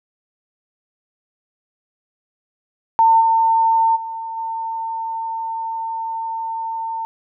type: tone with level steps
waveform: sine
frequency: 903 Hz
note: A5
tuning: 45 cents sharp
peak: -9 / -12 / -25 / -22 dBFS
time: 2.99-7.05 s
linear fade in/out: 0 ms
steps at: 3.2 / 3.95 / 4.36 s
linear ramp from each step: 20 ms
effects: none